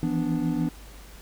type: tone cluster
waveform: triangle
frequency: 161.6 / 168.3 / 247.5 / 293.8 Hz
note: E3 / E3 / B3 / D4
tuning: -34 / +36 / +4 / +1 cents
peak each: -30 / -27 / -26 / -26 dBFS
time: 0.03-0.69 s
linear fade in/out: 0 ms
effects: added 50 Hz sine -45 dBFS peak until 1.21 s + pink hiss -49 dBFS RMS until 1.21 s